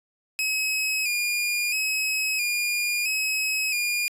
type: tone with vibrato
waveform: sawtooth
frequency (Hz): 2489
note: D#7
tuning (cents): 0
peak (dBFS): -20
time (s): 0.39-4.08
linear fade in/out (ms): 0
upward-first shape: square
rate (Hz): 0.75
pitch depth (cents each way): 47
effects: resampled to 32000 Hz